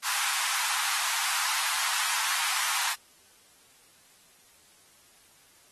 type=high-pass noise; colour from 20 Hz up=pink; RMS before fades=-29 dBFS; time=0.02-2.96 s; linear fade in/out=50 ms; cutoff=850 Hz; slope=48 dB/octave; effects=white hiss -59 dBFS RMS until 5.71 s + AAC 32 kbps